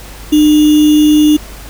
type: tone with sample-and-hold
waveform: sine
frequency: 301.7 Hz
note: D4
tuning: 47 cents sharp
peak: -4 dBFS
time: 0.32-1.37 s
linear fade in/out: 10 ms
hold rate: 3150 Hz
effects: added 50 Hz sine -30 dBFS peak until 1.69 s + pink hiss -33 dBFS RMS until 1.69 s